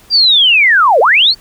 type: linear two-way sweep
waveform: sine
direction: down then up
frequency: 4818 to 425.9 to 4616 Hz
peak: -5 dBFS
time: 0.1-1.35 s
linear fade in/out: 50 ms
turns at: 1 s
effects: pink hiss -44 dBFS RMS until 1.4 s